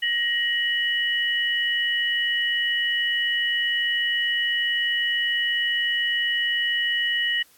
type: tone pair together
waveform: sine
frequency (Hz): 1887 / 2947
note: A#6 / F#7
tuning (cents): +21 / -8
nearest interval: minor sixth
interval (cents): 771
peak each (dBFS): -23 / -24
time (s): 0.02-7.43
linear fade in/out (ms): 10
effects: white hiss -57 dBFS RMS until 7.57 s + AAC 64 kbps